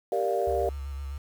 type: chord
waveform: sine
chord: G minor seventh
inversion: none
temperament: equal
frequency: 392 / 466.2 / 587.3 / 698.5 Hz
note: G4 / Bb4 / D5 / F5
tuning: 0 / 0 / 0 / 0 cents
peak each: -29 dBFS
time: 0.12-0.69 s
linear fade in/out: 2 ms
type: tone with vibrato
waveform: sine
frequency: 69.3 Hz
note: C#2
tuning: in tune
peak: -32 dBFS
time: 0.47-1.18 s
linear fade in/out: 5 ms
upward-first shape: square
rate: 7.8 Hz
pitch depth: 30 cents each way
effects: tanh soft clip ceiling -14 dBFS + 8-bit